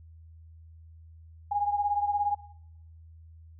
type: beating tone pair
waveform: sine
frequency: 818 / 835 Hz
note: G#5 / G#5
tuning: -26 / +9 cents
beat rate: 17 Hz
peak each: -26 / -31 dBFS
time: 1.51-2.35 s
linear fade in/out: 10 ms
effects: noise-tail reverb RT60 0.8 s tail -20 dB re dry + added 81 Hz sine -48 dBFS peak until 3.59 s